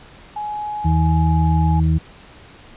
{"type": "tone", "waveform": "sine", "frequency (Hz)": 840, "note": "G#5", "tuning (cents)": 19, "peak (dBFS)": -23, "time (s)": [0.36, 1.8], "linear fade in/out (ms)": 5}
{"type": "harmonic tone", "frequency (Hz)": 79.9, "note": "D#2", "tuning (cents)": 47, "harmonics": [1, 2, 4], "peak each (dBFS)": [-16, -16, -29], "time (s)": [0.84, 1.99], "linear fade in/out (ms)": 20}
{"effects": ["pink hiss -44 dBFS RMS until 2.76 s", "resampled to 8000 Hz"]}